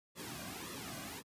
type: noise with flanger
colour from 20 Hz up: pink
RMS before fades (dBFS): -45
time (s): 0.15-1.23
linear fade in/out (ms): 50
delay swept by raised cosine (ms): 1.3 to 2.3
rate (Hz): 1.8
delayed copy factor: -0.75
effects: high-pass 80 Hz 12 dB/octave + resampled to 32000 Hz